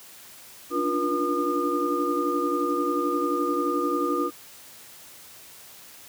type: tone cluster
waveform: sine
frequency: 287.9 / 299.3 / 351.6 / 480 / 1216 Hz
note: D4 / D4 / F4 / B4 / D#6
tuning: -34 / +33 / +12 / -49 / -40 cents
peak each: -29 / -32 / -28 / -30 / -27 dBFS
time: 0.7-4.31 s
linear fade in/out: 50 ms
effects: white hiss -47 dBFS RMS until 6.08 s + high-pass 60 Hz 12 dB/octave